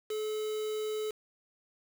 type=tone with quantisation; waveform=triangle; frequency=430 Hz; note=A4; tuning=40 cents flat; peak=-30 dBFS; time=0.1-1.11 s; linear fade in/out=5 ms; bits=7; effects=none